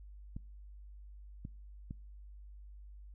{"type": "clicks", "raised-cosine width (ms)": 5, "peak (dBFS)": -30, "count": 3, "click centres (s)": [0.365, 1.451, 1.909], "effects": ["noise-tail reverb RT60 0.5 s tail -26 dB re dry", "added 50 Hz sine -49 dBFS peak until 3.14 s"]}